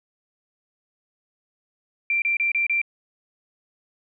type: tone bursts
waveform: sine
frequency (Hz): 2359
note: D7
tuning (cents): +7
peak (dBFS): -19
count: 5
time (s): 2.1-2.816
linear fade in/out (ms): 2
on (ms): 120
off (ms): 29
effects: none